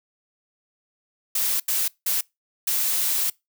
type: noise bursts at uneven times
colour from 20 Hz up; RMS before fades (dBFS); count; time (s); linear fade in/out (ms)
blue; -23; 4; 1.35-1.6 / 1.68-1.88 / 2.06-2.21 / 2.67-3.3; 5
effects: noise-tail reverb RT60 0.2 s tail -24 dB re dry